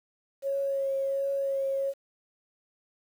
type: tone with vibrato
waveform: sine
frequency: 548 Hz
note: C#5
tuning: 20 cents flat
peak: -26 dBFS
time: 0.42-1.94 s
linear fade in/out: 50 ms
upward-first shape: triangle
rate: 1.4 Hz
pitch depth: 20 cents each way
effects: 9-bit